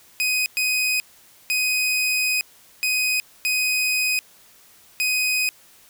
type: tone bursts at uneven times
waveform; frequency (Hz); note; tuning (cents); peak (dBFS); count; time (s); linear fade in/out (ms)
sawtooth; 2505; D#7; +11; -16; 6; 0.2-0.46 / 0.57-1 / 1.5-2.41 / 2.83-3.2 / 3.45-4.19 / 5-5.49; 0
effects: white hiss -52 dBFS RMS until 5.89 s